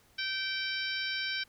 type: harmonic tone with a mistuned harmonic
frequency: 774 Hz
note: G5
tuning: 22 cents flat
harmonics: 2 / 3 / 4 / 5 / 6 / 7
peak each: -36 / -38 / -39 / -40 / -41 / -41 dBFS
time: 0.18-1.44 s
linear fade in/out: 10 ms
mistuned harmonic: 6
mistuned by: +19 cents
effects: pink hiss -64 dBFS RMS until 1.48 s